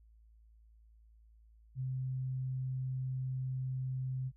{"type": "tone", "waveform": "sine", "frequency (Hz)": 130, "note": "C3", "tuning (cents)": -11, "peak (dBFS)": -34, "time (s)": [1.75, 4.32], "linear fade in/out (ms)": 50, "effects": ["added 55 Hz sine -59 dBFS peak until 4.36 s"]}